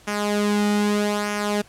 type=tone with flanger; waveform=sawtooth; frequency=207.1 Hz; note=G#3; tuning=5 cents flat; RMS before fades=-22 dBFS; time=0.07-1.62 s; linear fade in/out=10 ms; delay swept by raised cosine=0.24 to 1.84 ms; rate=0.8 Hz; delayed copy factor=-0.6; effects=pink hiss -51 dBFS RMS until 1.68 s + low-pass 11000 Hz 12 dB/octave